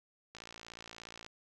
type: click train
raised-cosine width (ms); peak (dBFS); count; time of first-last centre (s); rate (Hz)
0.2; -30; 53; 0.35-1.264; 56.9
effects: none